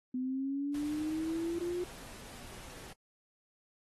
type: linear sweep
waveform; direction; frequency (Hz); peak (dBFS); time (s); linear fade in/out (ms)
sine; up; 251.3 to 358.2; -32; 0.14-1.84; 5
type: noise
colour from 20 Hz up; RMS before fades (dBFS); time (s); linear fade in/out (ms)
pink; -50; 0.74-2.93; 5
effects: AAC 32 kbps